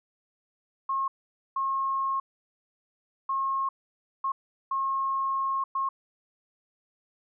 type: tone bursts at uneven times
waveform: sine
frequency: 1080 Hz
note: C#6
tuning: 45 cents flat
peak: -25 dBFS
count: 6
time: 0.89-1.08 / 1.56-2.2 / 3.29-3.69 / 4.24-4.32 / 4.71-5.64 / 5.75-5.89 s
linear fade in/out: 5 ms
effects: none